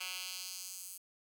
10% pulse tone with high-pass filter sweep, 184.3 Hz, F#3, 7 cents flat, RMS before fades -44 dBFS, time 0-0.98 s, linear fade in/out 10 ms, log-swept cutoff 2400 to 9400 Hz, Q 1.3, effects none

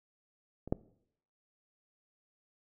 clicks, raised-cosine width 2 ms, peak -30 / -15 dBFS, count 2, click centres 0.676 / 0.725 s, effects noise-tail reverb RT60 0.7 s tail -21 dB re dry

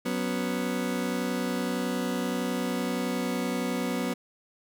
30% pulse chord, F# suspended fourth, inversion none, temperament just, 185 / 246.7 / 277.5 Hz, F#3 / B3 / C#4, 0 / -2 / +2 cents, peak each -30 / -27 / -33 dBFS, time 0.05-4.14 s, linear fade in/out 10 ms, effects none

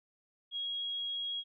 sine tone, 3298 Hz, G#7, 13 cents flat, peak -34 dBFS, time 0.51-1.44 s, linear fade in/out 50 ms, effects none

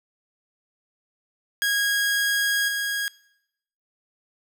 sawtooth tone with level steps, 1642 Hz, G#6, 20 cents flat, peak -17 / -21 dBFS, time 1.62-3.08 s, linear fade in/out 0 ms, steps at 2.68 s, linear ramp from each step 5 ms, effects noise-tail reverb RT60 0.8 s tail -22 dB re dry

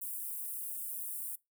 white high-pass noise, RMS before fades -40 dBFS, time 0.01-1.36 s, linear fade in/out 10 ms, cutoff 8800 Hz, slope 48 dB/octave, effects noise-tail reverb RT60 0.2 s tail -22 dB re dry

